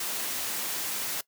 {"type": "noise", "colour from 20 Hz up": "white", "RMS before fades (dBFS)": -32, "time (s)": [0, 1.21], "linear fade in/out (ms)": 5, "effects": ["noise-tail reverb RT60 0.1 s tail -20 dB re dry", "high-pass 150 Hz 12 dB/octave"]}